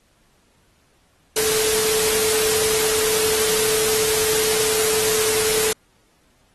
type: tone in noise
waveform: sine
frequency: 435.8 Hz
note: A4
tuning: 17 cents flat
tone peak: -23 dBFS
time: 1.36-5.73 s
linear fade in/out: 5 ms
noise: white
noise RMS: -21 dBFS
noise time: 1.36-5.73 s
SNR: -5 dB
effects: pink hiss -61 dBFS RMS until 6.54 s + AAC 32 kbps